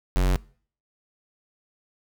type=tone; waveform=square; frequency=45.81 Hz; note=F#1; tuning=17 cents flat; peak=-19 dBFS; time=0.16-0.36 s; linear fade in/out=0 ms; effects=noise-tail reverb RT60 0.5 s tail -23 dB re dry